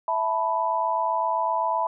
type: chord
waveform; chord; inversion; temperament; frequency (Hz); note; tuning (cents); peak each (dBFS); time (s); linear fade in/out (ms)
sine; E suspended fourth; none; equal; 659.3 / 880 / 987.8; E5 / A5 / B5; 0 / 0 / 0; -28 / -27 / -24; 0.08-1.87; 2
effects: none